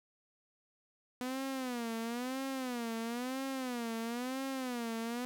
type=tone with vibrato; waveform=sawtooth; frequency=246.9 Hz; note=B3; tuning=in tune; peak=-32 dBFS; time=1.21-5.25 s; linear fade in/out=0 ms; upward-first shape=sine; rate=1 Hz; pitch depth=150 cents each way; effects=none